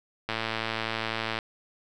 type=click train; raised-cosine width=0.3 ms; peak=-13 dBFS; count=124; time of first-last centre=0.29-1.388 s; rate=112 Hz; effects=none